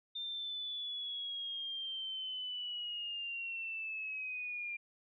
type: linear sweep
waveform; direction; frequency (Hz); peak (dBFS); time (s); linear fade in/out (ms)
sine; down; 3613 to 2389; -38; 0.15-4.77; 10
effects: none